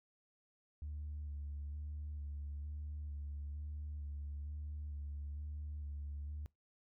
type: tone with vibrato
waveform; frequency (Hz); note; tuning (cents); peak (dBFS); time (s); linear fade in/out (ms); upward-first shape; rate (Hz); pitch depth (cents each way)
sine; 73.42; D2; 0; -40; 0.82-6.46; 0; square; 1.1; 25
effects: noise-tail reverb RT60 0.2 s tail -24 dB re dry + tanh soft clip ceiling -38 dBFS